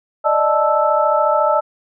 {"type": "tone cluster", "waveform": "sine", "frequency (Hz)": [590, 624, 874, 1317], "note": ["D5", "D#5", "A5", "E6"], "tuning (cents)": [8, 5, -12, -2], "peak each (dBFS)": -18, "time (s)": [0.24, 1.61], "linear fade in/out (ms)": 20, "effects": []}